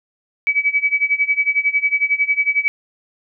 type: tone with tremolo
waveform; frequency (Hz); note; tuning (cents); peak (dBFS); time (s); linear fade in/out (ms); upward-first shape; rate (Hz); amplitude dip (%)
sine; 2284; D7; -49; -11; 0.47-2.68; 0; sine; 11; 90
effects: none